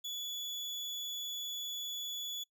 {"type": "tone", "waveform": "35% pulse", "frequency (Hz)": 3425, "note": "A7", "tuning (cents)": -47, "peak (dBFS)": -36, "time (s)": [0.04, 2.44], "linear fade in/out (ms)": 10, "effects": ["noise-tail reverb RT60 0.1 s tail -23 dB re dry"]}